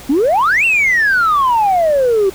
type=exponential two-way sweep; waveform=sine; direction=up then down; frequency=254.9 to 2769 to 373.8 Hz; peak=-8 dBFS; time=0.09-2.3 s; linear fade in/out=10 ms; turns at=0.65 s; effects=tanh soft clip ceiling -7 dBFS + pink hiss -35 dBFS RMS until 2.34 s